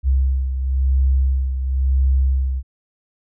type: beating tone pair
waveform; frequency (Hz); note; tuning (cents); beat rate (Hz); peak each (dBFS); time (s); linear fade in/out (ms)
sine; 66 / 66.97; C2 / C2; +16 / +41; 0.97; -15 / -23; 0.03-2.63; 50
effects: none